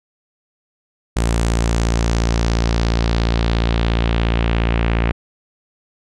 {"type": "tone with low-pass filter sweep", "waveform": "sawtooth", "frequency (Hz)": 57.1, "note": "A#1", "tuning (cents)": -35, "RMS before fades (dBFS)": -17, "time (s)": [1.16, 5.12], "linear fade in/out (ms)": 10, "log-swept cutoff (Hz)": [8700, 2400], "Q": 2, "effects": []}